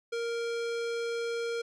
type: tone with low-pass filter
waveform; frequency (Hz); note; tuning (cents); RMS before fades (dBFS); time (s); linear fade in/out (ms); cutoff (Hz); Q
square; 466.2; A#4; 0; -33; 0.12-1.62; 10; 5900; 0.87
effects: none